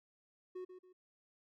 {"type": "tone with echo", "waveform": "triangle", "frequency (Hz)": 367.2, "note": "F#4", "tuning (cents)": -13, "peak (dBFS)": -40, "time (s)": [0.55, 0.65], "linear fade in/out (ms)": 10, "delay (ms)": 140, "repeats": 2, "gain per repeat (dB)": -9, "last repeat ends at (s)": 0.93, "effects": []}